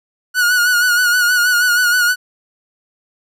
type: tone with vibrato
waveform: 45% pulse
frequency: 1457 Hz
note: F#6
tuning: 27 cents flat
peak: -11 dBFS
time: 0.34-2.16 s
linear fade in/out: 50 ms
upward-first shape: sine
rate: 6.3 Hz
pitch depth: 47 cents each way
effects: none